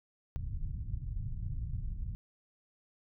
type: low-pass noise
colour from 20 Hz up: pink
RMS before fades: -37 dBFS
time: 0.36-2.15 s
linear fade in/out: 0 ms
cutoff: 130 Hz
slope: 24 dB/octave
effects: none